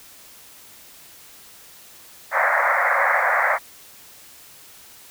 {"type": "band-pass noise", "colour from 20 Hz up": "white", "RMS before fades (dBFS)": -19, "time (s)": [2.31, 3.59], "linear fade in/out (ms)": 50, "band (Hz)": [530, 2100], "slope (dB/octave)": 96, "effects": ["white hiss -46 dBFS RMS until 5.1 s"]}